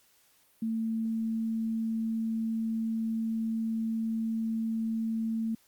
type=tone; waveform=sine; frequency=224.3 Hz; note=A3; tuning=34 cents sharp; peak=-28 dBFS; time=0.62-5.55 s; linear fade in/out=5 ms; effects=white hiss -65 dBFS RMS until 5.67 s + Opus 48 kbps